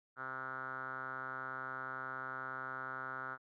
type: tone with low-pass filter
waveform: 5% pulse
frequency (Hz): 131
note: C3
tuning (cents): +2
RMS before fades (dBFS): -43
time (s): 0.16-3.38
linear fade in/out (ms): 50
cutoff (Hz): 1400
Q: 9.7
effects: none